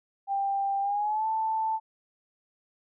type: tone with pitch glide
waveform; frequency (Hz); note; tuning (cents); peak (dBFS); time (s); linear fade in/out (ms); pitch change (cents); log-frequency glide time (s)
sine; 791 to 882.8; G5 to A5; +15 to +5; -25; 0.27-1.8; 50; +190; 0.81-1.27
effects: none